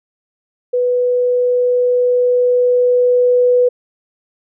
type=tone with level ramp; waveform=sine; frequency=493.9 Hz; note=B4; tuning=in tune; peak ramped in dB=-12 to -8 dBFS; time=0.73-3.69 s; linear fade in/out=10 ms; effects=none

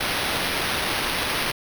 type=noise with sample-and-hold; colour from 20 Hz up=white; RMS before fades=-25 dBFS; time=0-1.52 s; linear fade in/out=10 ms; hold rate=7350 Hz; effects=none

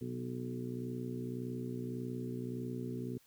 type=harmonic tone with a mistuned harmonic; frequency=61.74 Hz; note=B1; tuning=in tune; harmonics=2 / 3 / 4 / 5 / 6 / 7; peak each=-42 / -48 / -41 / -52 / -45 / -48 dBFS; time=0.01-3.18 s; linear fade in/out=5 ms; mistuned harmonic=2; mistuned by=+40 cents; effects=white hiss -67 dBFS RMS until 3.26 s

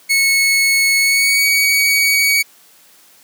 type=tone with pitch glide; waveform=sawtooth; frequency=2199 to 2253 Hz; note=C#7 to C#7; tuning=-14 to +28 cents; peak=-8 dBFS; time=0.09-2.43 s; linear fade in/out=20 ms; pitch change=+42 cents; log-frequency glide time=0.99-1.45 s; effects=white hiss -48 dBFS RMS until 3.23 s + high-pass 150 Hz 12 dB/octave

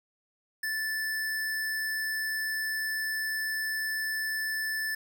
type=tone; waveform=square; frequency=1754 Hz; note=A6; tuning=6 cents flat; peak=-30 dBFS; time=0.63-4.95 s; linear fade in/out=5 ms; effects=10-bit

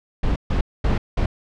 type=noise bursts at uneven times; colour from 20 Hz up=brown; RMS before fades=-19 dBFS; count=4; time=0.23-0.36 / 0.5-0.61 / 0.84-0.98 / 1.17-1.26 s; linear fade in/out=5 ms; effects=low-pass 4000 Hz 12 dB/octave

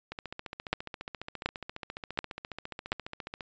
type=two click trains; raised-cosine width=0.3 ms; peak=-10 / -22 dBFS; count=4 / 49; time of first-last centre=0.73-2.92 / 0.12-3.408 s; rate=1.37 / 14.6 Hz; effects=resampled to 16000 Hz

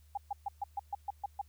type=tone bursts; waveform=sine; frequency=809 Hz; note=G#5; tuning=46 cents flat; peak=-32 dBFS; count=9; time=0.15-1.415 s; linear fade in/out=5 ms; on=25 ms; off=130 ms; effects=added 75 Hz sine -58 dBFS peak until 1.48 s + white hiss -71 dBFS RMS until 1.48 s

